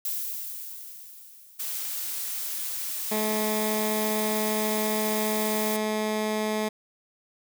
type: noise with exponential decay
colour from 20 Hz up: violet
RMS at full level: -29 dBFS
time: 0.05-2.63 s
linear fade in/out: 1 ms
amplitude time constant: 560 ms
type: noise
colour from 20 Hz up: blue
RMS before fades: -32 dBFS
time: 1.59-5.77 s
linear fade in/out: 10 ms
type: tone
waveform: 15% pulse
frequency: 214.9 Hz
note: A3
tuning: 41 cents flat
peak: -19 dBFS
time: 3.11-6.69 s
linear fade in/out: 10 ms
effects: none